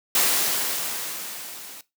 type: noise with level ramp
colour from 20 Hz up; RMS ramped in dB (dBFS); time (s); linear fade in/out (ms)
white; -19 to -41; 0.15-1.81; 2
effects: noise-tail reverb RT60 0.2 s tail -18 dB re dry + high-pass 200 Hz 12 dB/octave